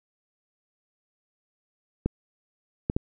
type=clicks; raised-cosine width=3 ms; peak=-11 dBFS; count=3; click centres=2.06 / 2.899 / 2.965 s; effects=none